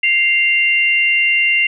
sine tone pair together, 2100 / 2770 Hz, C7 / F7, +6 / -15 cents, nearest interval perfect fourth, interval 479 cents, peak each -14 dBFS, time 0.03-1.67 s, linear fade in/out 5 ms, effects none

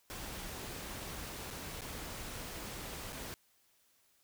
pink noise with dropouts, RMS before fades -44 dBFS, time 0.1-3.34 s, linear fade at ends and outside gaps 0 ms, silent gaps 1.504-1.509 / 1.809-1.818 / 3.124-3.129 s, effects white hiss -71 dBFS RMS until 4.23 s

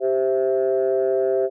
sine chord, C major, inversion second, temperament equal, 392 / 523.3 / 659.3 Hz, G4 / C5 / E5, 0 / 0 / 0 cents, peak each -19 / -22 / -23 dBFS, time 0-1.5 s, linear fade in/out 50 ms, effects tanh soft clip ceiling -11 dBFS

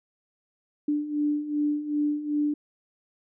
sine beating tone pair, 293.7 / 296.3 Hz, D4 / D4, 0 / +15 cents, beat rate 2.6 Hz, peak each -30 / -25 dBFS, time 0.88-2.54 s, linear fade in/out 5 ms, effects none

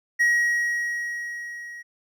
triangle tone with level ramp, 1900 Hz, A#6, 33 cents sharp, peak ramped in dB -14 to -35 dBFS, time 0.19-1.83 s, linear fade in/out 20 ms, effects none

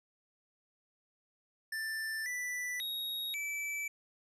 square tone with pitch steps, 1772 / 1977 / 3771 / 2313 Hz, A6 / B6 / A#7 / D7, +12 / +1 / +19 / -27 cents, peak -36 dBFS, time 1.72-3.88 s, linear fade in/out 5 ms, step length 540 ms, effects resampled to 32000 Hz

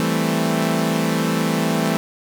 sawtooth chord, A minor seventh, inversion second, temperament equal, 164.81 / 196 / 220 / 261.6 Hz, E3 / G3 / A3 / C4, 0 / 0 / 0 / 0 cents, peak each -18 / -22 / -18 / -21 dBFS, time 0-1.97 s, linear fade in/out 0 ms, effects none

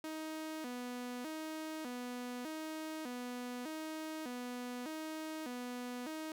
sawtooth tone with vibrato, 278.3 Hz, C#4, 7 cents sharp, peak -37 dBFS, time 0.04-6.32 s, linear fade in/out 2 ms, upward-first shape square, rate 0.83 Hz, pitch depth 210 cents each way, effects none

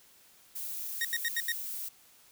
violet noise, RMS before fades -38 dBFS, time 0.55-1.89 s, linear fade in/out 10 ms
sawtooth tone bursts, 1864.7 Hz, A#6, in tune, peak -25 dBFS, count 5, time 1.01-1.52 s, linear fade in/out 2 ms, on 38 ms, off 80 ms
effects white hiss -60 dBFS RMS until 2.31 s

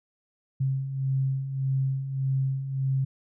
sine beating tone pair, 132.8 / 134.5 Hz, C3 / C3, +26 / +48 cents, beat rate 1.7 Hz, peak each -32 / -25 dBFS, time 0.6-3.05 s, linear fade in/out 10 ms, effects none

